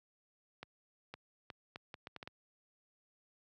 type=accelerating click train; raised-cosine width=0.3 ms; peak=-29 dBFS; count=9; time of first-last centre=0.63-2.275 s; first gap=510 ms; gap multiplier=0.71; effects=high-pass 80 Hz 12 dB/octave